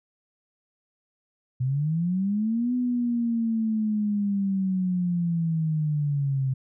sine linear two-way sweep, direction up then down, 123.5 to 250 to 130.6 Hz, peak -22 dBFS, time 1.6-6.54 s, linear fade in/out 10 ms, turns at 2.74 s, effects none

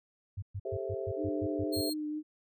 sine tone bursts, 98 Hz, G2, in tune, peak -34 dBFS, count 9, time 0.37-1.816 s, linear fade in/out 10 ms, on 54 ms, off 120 ms
sine chord, A minor seventh, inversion third, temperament just, 396 / 440 / 528 / 660 Hz, G4 / A4 / C5 / E5, +18 / 0 / +16 / +2 cents, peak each -37 / -41 / -40 / -40 dBFS, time 0.65-1.9 s, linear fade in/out 5 ms
sine tone with vibrato, 303.3 Hz, D#4, 44 cents flat, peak -33 dBFS, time 1.16-2.23 s, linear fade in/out 50 ms, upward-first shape triangle, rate 4.1 Hz, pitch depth 21 cents each way
sawtooth tone, 4239 Hz, C8, 22 cents sharp, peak -32 dBFS, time 1.72-1.94 s, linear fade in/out 20 ms
effects none

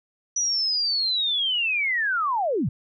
sine linear sweep, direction down, 5920 to 94 Hz, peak -21 dBFS, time 0.36-2.69 s, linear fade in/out 5 ms, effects none

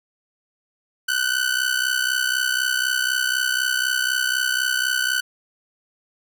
sawtooth ring-modulated tone, 1500 Hz, F#6, 23 cents sharp, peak -13 dBFS, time 1.08-5.21 s, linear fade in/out 10 ms, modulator 32 Hz, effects none

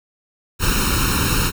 pink noise with comb filter, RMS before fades -18 dBFS, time 0.59-1.52 s, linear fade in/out 50 ms, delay 0.74 ms, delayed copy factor +0.9, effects none

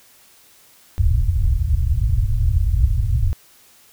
white low-pass noise, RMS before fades -17 dBFS, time 0.98-3.33 s, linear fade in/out 0 ms, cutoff 110 Hz, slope 48 dB/octave, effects white hiss -51 dBFS RMS until 3.92 s

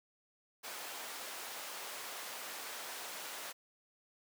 pink high-pass noise, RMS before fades -45 dBFS, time 0.63-3.53 s, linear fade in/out 20 ms, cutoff 640 Hz, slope 12 dB/octave, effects none

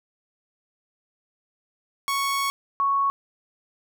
sawtooth / sine tone pair in turn, 1108.7 / 1108.7 Hz, C#6 / C#6, 0 / 0 cents, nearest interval unison, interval 0 cents, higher neither, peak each -19 dBFS, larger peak neither, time 2.08-2.5 / 2.8-3.1 s, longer first, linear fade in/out 0 ms, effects none

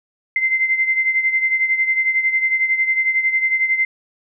sine beating tone pair, 2075 / 2086 Hz, C7 / C7, -15 / -6 cents, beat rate 11 Hz, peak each -16 / -22 dBFS, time 0.36-3.85 s, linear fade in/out 2 ms, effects none

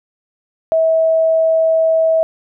sine tone, 647 Hz, E5, 32 cents flat, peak -10 dBFS, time 0.72-2.23 s, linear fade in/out 0 ms, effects none

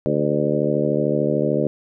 harmonic tone with a mistuned harmonic, 73.42 Hz, D2, in tune, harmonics 2 / 3 / 4 / 5 / 6 / 7 / 8, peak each -25 / -25 / -25 / -25 / -25 / -25 / -25 dBFS, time 0.06-1.67 s, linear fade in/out 0 ms, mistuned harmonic 8, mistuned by +26 cents, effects none

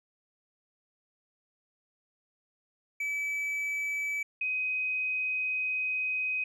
triangle / sine tone pair in turn, 2298 / 2516 Hz, D7 / D#7, -38 / +19 cents, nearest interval major second, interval 157 cents, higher second, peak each -28 dBFS, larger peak neither, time 3-4.23 / 4.41-6.44 s, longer second, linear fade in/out 5 ms, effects none

